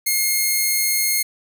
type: tone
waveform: 5% pulse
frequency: 2145 Hz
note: C7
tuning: 42 cents sharp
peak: -7 dBFS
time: 0.06-1.23 s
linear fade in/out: 10 ms
effects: none